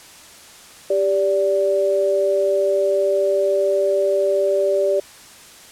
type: tone pair together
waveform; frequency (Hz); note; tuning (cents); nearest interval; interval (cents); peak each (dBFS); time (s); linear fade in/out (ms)
sine; 394.5 / 581.4; G4 / D5; +11 / -18; perfect fifth; 671; -19 / -17; 0.9-5; 5
effects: white hiss -43 dBFS RMS until 5.71 s + low-pass 10000 Hz 12 dB/octave